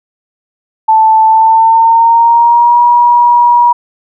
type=tone with pitch glide; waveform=sine; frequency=880 to 959.6 Hz; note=A5 to A#5; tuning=0 to +50 cents; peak=-3 dBFS; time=0.88-3.73 s; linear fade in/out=10 ms; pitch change=+150 cents; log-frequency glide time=1.25-2.81 s; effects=none